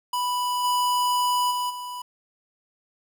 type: tone with level steps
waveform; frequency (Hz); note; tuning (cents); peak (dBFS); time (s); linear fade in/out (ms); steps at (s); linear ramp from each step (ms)
square; 987.8; B5; 0; -24 / -21 / -25 / -33; 0.13-2.02; 5; 0.63 / 1.5 / 1.69; 20
effects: 9-bit